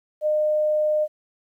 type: tone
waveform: sine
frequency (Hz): 609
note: D#5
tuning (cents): -37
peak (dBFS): -18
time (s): 0.21-1.08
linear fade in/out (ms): 50
effects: 10-bit